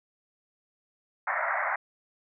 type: band-pass noise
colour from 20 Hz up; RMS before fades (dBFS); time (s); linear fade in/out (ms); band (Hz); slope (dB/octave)
white; -29; 1.27-1.76; 5; 590 to 2100; 96
effects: none